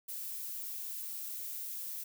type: noise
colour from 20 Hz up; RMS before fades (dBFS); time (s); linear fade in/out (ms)
violet; -41; 0.08-2.04; 10
effects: none